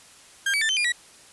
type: tone with pitch steps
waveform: 35% pulse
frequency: 1602 / 2283 / 1778 / 3079 / 2416 / 1928 Hz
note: G6 / D7 / A6 / G7 / D7 / B6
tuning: +37 / -50 / +18 / -32 / +48 / -42 cents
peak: -19 dBFS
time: 0.46-0.922 s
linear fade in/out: 5 ms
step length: 77 ms
effects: white hiss -50 dBFS RMS until 1.32 s + resampled to 24000 Hz